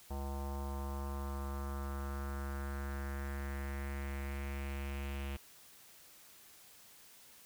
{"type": "tone with low-pass filter sweep", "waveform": "square", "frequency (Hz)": 69.3, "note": "C#2", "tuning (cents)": 0, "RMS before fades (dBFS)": -40, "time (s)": [0.1, 5.37], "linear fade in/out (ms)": 10, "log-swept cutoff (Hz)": [850, 2800], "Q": 3.1, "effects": ["white hiss -59 dBFS RMS until 7.45 s"]}